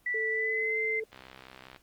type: tone with pitch glide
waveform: sine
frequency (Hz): 1966 to 2078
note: B6 to C7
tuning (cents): -8 to -12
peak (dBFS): -28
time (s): 0.06-1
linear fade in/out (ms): 5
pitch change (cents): +96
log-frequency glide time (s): 0.3-0.78
type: tone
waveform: sine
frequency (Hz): 441.1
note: A4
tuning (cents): +4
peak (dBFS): -33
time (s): 0.14-1.04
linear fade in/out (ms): 5
type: click train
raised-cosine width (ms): 0.3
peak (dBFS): -30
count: 42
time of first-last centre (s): 1.13-1.762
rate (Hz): 64.9
effects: pink hiss -65 dBFS RMS until 1.82 s + Opus 24 kbps